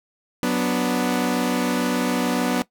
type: chord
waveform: sawtooth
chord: B minor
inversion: second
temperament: equal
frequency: 185 / 246.9 / 293.7 Hz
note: F#3 / B3 / D4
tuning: 0 / 0 / 0 cents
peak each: -22 / -18 / -22 dBFS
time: 0.43-2.62 s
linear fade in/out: 0 ms
effects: noise-tail reverb RT60 0.1 s tail -18 dB re dry